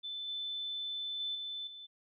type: tone with level steps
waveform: sine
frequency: 3520 Hz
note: A7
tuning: in tune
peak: -38 / -36 / -34 / -38 / -46 dBFS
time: 0.03-1.87 s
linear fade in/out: 20 ms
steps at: 0.28 / 1.2 / 1.35 / 1.67 s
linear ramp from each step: 2 ms
effects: none